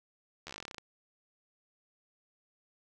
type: slowing click train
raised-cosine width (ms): 0.2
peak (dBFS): -25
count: 15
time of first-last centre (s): 0.47-0.782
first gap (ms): 12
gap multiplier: 1.09
effects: none